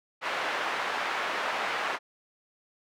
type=band-pass noise; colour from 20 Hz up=pink; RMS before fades=-31 dBFS; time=0.21-1.99 s; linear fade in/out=50 ms; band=780 to 2200 Hz; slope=12 dB/octave; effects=none